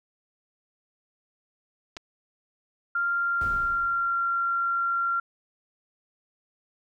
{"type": "clicks", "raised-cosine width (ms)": 0.2, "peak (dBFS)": -22, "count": 2, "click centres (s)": [1.967, 1.97]}
{"type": "tone with pitch glide", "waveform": "sine", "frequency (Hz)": [1392, 1376.8], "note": ["F6", "F6"], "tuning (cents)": [-6, -25], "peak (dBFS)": -23, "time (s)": [2.95, 5.2], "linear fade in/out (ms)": 5, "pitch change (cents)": -19, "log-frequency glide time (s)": [3.1, 4.18]}
{"type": "noise with exponential decay", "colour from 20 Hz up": "brown", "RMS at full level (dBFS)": -32, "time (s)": [3.41, 4.43], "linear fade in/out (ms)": 1, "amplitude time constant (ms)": 220}
{"effects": []}